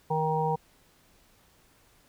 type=harmonic tone; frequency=157.1 Hz; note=D#3; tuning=17 cents sharp; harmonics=1 / 3 / 5 / 6; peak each=-30 / -30 / -30 / -30 dBFS; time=0.1-0.56 s; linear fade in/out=10 ms; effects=pink hiss -62 dBFS RMS until 2.08 s